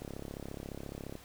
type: click train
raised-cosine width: 2 ms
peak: -28 dBFS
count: 40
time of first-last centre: 0.02-1.154 s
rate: 34.4 Hz
effects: pink hiss -55 dBFS RMS until 1.24 s